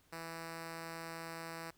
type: tone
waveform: 5% pulse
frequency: 164.81 Hz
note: E3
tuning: in tune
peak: -32 dBFS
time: 0.12-1.71 s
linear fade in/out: 10 ms
effects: pink hiss -70 dBFS RMS until 1.77 s